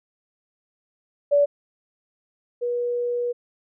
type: tone pair in turn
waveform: sine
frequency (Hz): 575 / 483.5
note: D5 / B4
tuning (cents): -37 / -37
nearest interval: minor third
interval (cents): 300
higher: first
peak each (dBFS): -14 / -22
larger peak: first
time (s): 1.31-1.46 / 2.61-3.33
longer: second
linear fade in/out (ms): 20
effects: none